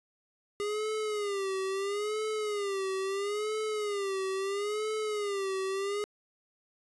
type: tone with vibrato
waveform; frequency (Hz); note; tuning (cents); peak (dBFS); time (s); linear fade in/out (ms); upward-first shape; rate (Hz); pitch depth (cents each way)
square; 406.8; G#4; -36; -31; 0.6-6.04; 0; sine; 0.75; 110
effects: resampled to 24000 Hz